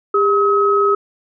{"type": "tone pair together", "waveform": "sine", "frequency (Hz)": [402.2, 1277], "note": ["G4", "D#6"], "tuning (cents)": [44, 45], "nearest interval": "octave + minor sixth", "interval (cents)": 2001, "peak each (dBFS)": -14, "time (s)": [0.14, 0.95], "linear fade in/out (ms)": 5, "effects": []}